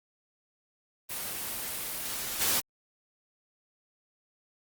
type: noise with level steps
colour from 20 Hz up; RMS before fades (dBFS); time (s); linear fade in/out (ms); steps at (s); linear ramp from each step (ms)
white; -35 / -27; 1.09-2.61; 20; 2.4; 10
effects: Opus 24 kbps